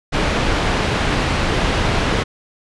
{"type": "low-pass noise", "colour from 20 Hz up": "pink", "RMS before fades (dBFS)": -18, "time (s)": [0.12, 2.24], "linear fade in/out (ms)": 20, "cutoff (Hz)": 3500, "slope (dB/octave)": 12, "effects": ["resampled to 24000 Hz"]}